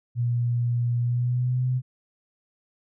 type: tone with pitch glide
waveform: sine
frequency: 120 to 127.14 Hz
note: B2 to C3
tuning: -49 to -49 cents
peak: -21 dBFS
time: 0.15-1.82 s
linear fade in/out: 50 ms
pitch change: +100 cents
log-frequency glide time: 1-1.66 s
effects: none